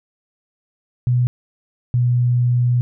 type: tone pair in turn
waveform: sine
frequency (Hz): 123.47 / 122.48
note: B2 / B2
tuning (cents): 0 / -14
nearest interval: unison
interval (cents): 14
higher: first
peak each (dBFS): -13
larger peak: neither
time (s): 1.07-1.27 / 1.94-2.81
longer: second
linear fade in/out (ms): 0
effects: none